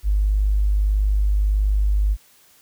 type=tone with tanh clipping; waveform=triangle; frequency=50.8 Hz; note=G#1; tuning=38 cents flat; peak=-15 dBFS; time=0.03-2.17 s; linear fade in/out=50 ms; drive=3 dB; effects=white hiss -54 dBFS RMS until 2.61 s